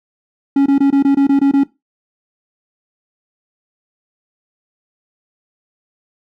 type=tone bursts; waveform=triangle; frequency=277.5 Hz; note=C#4; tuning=2 cents sharp; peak=-6 dBFS; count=9; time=0.56-1.636 s; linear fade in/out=5 ms; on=100 ms; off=22 ms; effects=noise-tail reverb RT60 0.2 s tail -18 dB re dry